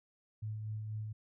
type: tone with tremolo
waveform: sine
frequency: 107.8 Hz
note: A2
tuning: 35 cents flat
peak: -36 dBFS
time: 0.42-1.13 s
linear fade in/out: 10 ms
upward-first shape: sine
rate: 4.1 Hz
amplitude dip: 30%
effects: none